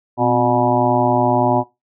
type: harmonic tone with a mistuned harmonic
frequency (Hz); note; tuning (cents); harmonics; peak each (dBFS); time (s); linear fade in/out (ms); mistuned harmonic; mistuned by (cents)
121.5; B2; -28; 1 / 2 / 3 / 5 / 6 / 7 / 8; -23 / -20 / -21 / -20 / -20 / -20 / -22; 0.17-1.64; 50; 2; +78
effects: noise-tail reverb RT60 0.2 s tail -18 dB re dry